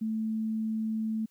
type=tone; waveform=sine; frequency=220 Hz; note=A3; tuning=in tune; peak=-28 dBFS; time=0.01-1.26 s; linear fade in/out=10 ms; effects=white hiss -70 dBFS RMS until 1.3 s